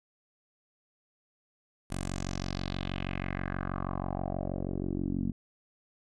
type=tone with low-pass filter sweep; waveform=10% pulse; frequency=46.25 Hz; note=F#1; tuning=in tune; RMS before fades=-34 dBFS; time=1.9-5.32 s; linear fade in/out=10 ms; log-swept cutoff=9700 to 230 Hz; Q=3.1; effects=none